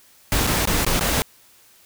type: noise with dropouts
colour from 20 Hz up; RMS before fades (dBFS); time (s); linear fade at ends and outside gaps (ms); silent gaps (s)
pink; -20; 0.32-1.22; 0; 0.467-0.473 / 0.654-0.674 / 0.848-0.865 / 0.994-1.009
effects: white hiss -53 dBFS RMS until 1.85 s